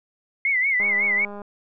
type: tone with vibrato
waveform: sine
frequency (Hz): 2100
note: C7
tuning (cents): +6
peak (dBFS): -18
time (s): 0.45-1.25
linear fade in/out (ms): 2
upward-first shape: sine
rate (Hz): 5.4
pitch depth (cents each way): 110
type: click train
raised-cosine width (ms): 1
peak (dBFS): -24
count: 127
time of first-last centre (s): 0.8-1.418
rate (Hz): 204
effects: none